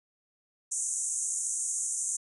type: band-pass noise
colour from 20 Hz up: pink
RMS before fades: -32 dBFS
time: 0.71-2.17 s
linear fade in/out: 10 ms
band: 6300 to 9600 Hz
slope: 96 dB/octave
effects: none